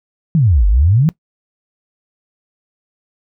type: exponential two-way sweep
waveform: sine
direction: down then up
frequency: 175.1 to 46.25 to 171.6 Hz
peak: -8 dBFS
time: 0.35-1.09 s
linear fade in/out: 0 ms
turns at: 0.67 s
effects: noise-tail reverb RT60 0.1 s tail -20 dB re dry